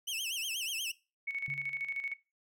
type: tone with vibrato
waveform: sawtooth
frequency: 2891 Hz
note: F#7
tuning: 41 cents flat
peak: -31 dBFS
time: 0.07-0.92 s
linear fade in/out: 10 ms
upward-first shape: sine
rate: 8.3 Hz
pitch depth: 190 cents each way
type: tone with tremolo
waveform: sine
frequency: 2217 Hz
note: C#7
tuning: in tune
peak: -32 dBFS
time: 1.27-2.14 s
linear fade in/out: 10 ms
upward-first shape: square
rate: 13 Hz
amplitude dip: 65%
type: tone with exponential decay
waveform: sine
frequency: 141.8 Hz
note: C#3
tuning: 40 cents sharp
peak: -39 dBFS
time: 1.48-1.99 s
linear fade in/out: 0 ms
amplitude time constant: 110 ms
effects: noise-tail reverb RT60 0.3 s tail -21 dB re dry